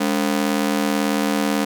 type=ring-modulated tone; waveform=sawtooth; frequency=246.9 Hz; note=B3; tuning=in tune; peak=-11 dBFS; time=0-1.65 s; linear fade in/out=10 ms; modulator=39.1 Hz; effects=none